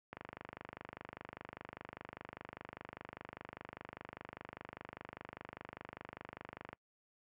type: click train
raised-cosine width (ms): 0.5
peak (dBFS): -29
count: 166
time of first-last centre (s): 0.13-6.73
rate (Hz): 25
effects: noise-tail reverb RT60 0.1 s tail -25 dB re dry + high-pass 80 Hz 12 dB/octave